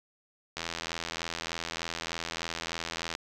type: click train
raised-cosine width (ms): 0.2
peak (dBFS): -16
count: 216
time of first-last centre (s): 0.57-3.151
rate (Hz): 83.3
effects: none